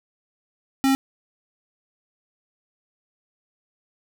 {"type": "tone", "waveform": "square", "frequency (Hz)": 269.2, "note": "C4", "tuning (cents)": 49, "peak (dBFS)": -17, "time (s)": [0.84, 0.95], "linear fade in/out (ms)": 0, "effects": []}